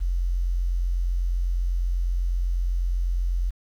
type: tone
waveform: sine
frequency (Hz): 44.04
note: F1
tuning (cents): +15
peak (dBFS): -21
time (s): 0-3.51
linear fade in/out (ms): 20
effects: 9-bit